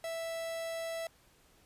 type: tone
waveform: 45% pulse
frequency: 659.3 Hz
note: E5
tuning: in tune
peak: -36 dBFS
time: 0.04-1.07 s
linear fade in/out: 2 ms
effects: pink hiss -65 dBFS RMS until 1.65 s + resampled to 32000 Hz